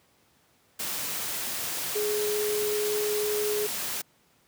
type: tone in noise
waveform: sine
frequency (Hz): 419.9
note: G#4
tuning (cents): +19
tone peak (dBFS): -26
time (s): 1.95-3.67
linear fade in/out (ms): 10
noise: white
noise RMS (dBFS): -32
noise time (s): 0.79-4.02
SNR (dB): +3
effects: pink hiss -64 dBFS RMS until 4.47 s + high-pass 100 Hz 12 dB/octave